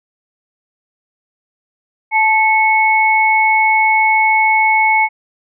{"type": "tone pair together", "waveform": "sine", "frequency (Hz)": [873.1, 2200], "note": ["A5", "C#7"], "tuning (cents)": [-14, -14], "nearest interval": "octave + major third", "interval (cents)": 1600, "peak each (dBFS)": -12, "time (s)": [2.11, 5.09], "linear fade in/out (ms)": 50, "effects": []}